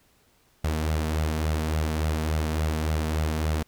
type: tone with flanger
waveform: sawtooth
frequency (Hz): 78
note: D#2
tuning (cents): +5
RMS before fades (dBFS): -26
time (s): 0.64-3.63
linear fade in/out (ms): 5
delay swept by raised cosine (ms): 1.4 to 4.6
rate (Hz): 3.5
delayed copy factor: +0.5
effects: pink hiss -63 dBFS RMS until 3.67 s